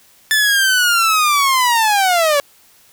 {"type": "linear sweep", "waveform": "sawtooth", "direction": "down", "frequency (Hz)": [1758, 558], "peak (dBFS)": -8, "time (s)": [0.31, 2.4], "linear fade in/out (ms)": 0, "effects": ["white hiss -50 dBFS RMS until 2.92 s"]}